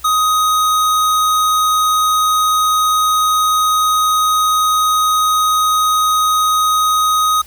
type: tone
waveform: square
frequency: 1253 Hz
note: D#6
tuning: 12 cents sharp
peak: -12 dBFS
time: 0.04-7.42 s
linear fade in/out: 10 ms
effects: added 61 Hz sine -41 dBFS peak until 7.46 s + white hiss -42 dBFS RMS until 7.46 s

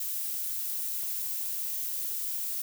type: noise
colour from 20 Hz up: violet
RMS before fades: -33 dBFS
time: 0-2.62 s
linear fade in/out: 5 ms
effects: none

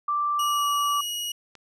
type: tone with pitch glide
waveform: sine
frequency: 1174.7 to 1160.5 Hz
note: D6 to D6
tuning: 0 to -21 cents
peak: -22 dBFS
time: 0.08-1.01 s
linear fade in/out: 5 ms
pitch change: -21 cents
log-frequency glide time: 0.49-0.66 s
type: tone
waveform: sawtooth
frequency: 2898 Hz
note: F#7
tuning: 37 cents flat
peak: -25 dBFS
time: 0.39-1.32 s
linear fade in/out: 5 ms
type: click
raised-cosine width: 0.2 ms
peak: -29 dBFS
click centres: 1.553 s
effects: resampled to 32000 Hz

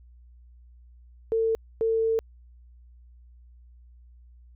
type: tone pair in turn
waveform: sine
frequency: 449.3 / 449.3 Hz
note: A4 / A4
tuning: +36 / +36 cents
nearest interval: unison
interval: 0 cents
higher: neither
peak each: -21 dBFS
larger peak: neither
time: 1.32-1.55 / 1.81-2.19 s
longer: second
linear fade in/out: 0 ms
effects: added 60 Hz sine -49 dBFS peak until 4.55 s

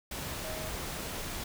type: tone in noise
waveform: sine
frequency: 632 Hz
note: D#5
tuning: 27 cents sharp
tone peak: -41 dBFS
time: 0.44-0.69 s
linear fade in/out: 5 ms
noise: pink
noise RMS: -38 dBFS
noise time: 0.11-1.44 s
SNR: -6 dB
effects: none

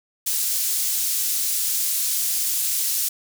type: high-pass noise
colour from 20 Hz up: pink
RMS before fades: -23 dBFS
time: 0.26-3.09 s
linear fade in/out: 10 ms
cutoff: 7000 Hz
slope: 12 dB/octave
effects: none

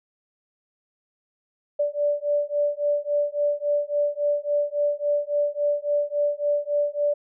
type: beating tone pair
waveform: sine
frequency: 582 / 585.6 Hz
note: D5 / D5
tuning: -16 / -5 cents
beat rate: 3.6 Hz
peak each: -24 dBFS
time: 1.79-7.14 s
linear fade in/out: 10 ms
effects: none

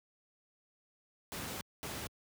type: noise bursts at uneven times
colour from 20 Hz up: pink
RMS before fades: -41 dBFS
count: 2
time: 1.32-1.61 / 1.83-2.07 s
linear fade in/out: 0 ms
effects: high-pass 80 Hz 12 dB/octave

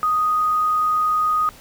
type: tone with quantisation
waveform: sine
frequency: 1244.5 Hz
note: D#6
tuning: in tune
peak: -16 dBFS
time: 0.03-1.49 s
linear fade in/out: 0 ms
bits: 7
effects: pink hiss -45 dBFS RMS until 1.6 s

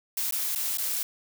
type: noise with dropouts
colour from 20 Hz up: blue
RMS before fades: -29 dBFS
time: 0.17-1.03 s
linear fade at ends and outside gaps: 2 ms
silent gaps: 0.31-0.323 / 0.551-0.558 / 0.773-0.783 s
effects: none

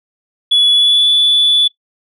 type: tone with pitch glide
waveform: sine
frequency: 3407 to 3457 Hz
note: G#7 to A7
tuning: +44 to -31 cents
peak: -6 dBFS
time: 0.51-1.68 s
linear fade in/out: 10 ms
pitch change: +25 cents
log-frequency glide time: 0.72-1.1 s
effects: noise-tail reverb RT60 0.1 s tail -18 dB re dry + tanh soft clip ceiling -5 dBFS

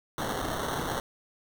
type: noise with sample-and-hold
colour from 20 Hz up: blue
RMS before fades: -32 dBFS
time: 0.18-1 s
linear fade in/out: 0 ms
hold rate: 2450 Hz
effects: none

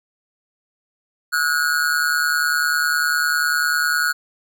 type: tone with amplitude modulation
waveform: square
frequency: 1453 Hz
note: F#6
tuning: 32 cents flat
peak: -14 dBFS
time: 1.32-4.13 s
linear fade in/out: 20 ms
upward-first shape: sine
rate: 150 Hz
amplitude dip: 80%
effects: none

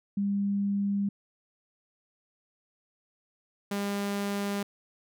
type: tone pair in turn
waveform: sine / sawtooth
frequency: 200.4 / 201.4 Hz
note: G3 / G3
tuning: +38 / +47 cents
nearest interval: unison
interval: 9 cents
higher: second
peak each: -25 dBFS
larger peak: neither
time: 0.17-1.09 / 3.71-4.63 s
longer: neither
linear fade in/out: 5 ms
effects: none

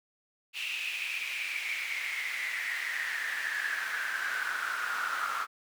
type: noise with high-pass filter sweep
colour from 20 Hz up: brown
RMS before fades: -34 dBFS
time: 0.53-5.47 s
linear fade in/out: 50 ms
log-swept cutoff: 2700 to 1300 Hz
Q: 8.4
effects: none

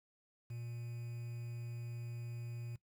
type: tone with quantisation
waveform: triangle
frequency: 118.6 Hz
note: A#2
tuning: 30 cents sharp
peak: -40 dBFS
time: 0.5-2.76 s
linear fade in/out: 5 ms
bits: 10
effects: noise-tail reverb RT60 0.1 s tail -18 dB re dry

